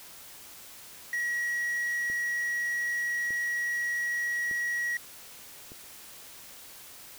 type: tone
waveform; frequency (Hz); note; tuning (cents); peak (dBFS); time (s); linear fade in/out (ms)
triangle; 1912; A#6; +43; -26; 1.13-4.97; 2
type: click train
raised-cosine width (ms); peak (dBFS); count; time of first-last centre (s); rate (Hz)
2; -33; 4; 2.1-5.719; 0.829
effects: white hiss -48 dBFS RMS until 7.18 s